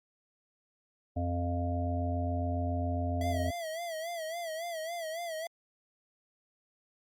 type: harmonic tone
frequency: 87.31 Hz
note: F2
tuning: in tune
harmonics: 1 / 3 / 5 / 7 / 8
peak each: -31 / -36 / -48 / -39 / -38 dBFS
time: 1.16-3.51 s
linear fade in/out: 10 ms
type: tone with vibrato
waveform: square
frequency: 661 Hz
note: E5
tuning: 5 cents sharp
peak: -36 dBFS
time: 3.21-5.47 s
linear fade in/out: 2 ms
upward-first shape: sine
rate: 3.6 Hz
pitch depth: 92 cents each way
effects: Opus 48 kbps